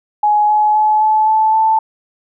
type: tone with pitch steps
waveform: sine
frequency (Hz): 839 / 847.3 / 855.6 / 864.1 / 872.6 / 881.2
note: G#5 / G#5 / A5 / A5 / A5 / A5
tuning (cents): +17 / +34 / -49 / -32 / -15 / +2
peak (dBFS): -9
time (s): 0.23-1.79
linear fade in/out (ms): 5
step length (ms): 260
effects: none